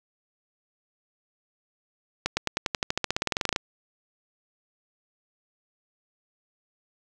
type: accelerating click train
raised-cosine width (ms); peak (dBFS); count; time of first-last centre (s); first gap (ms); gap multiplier
0.2; -7; 21; 2.26-3.561; 110; 0.94
effects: none